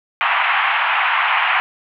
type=band-pass noise; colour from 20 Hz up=pink; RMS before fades=-17 dBFS; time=0.21-1.6 s; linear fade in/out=0 ms; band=790 to 2900 Hz; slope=48 dB/octave; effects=none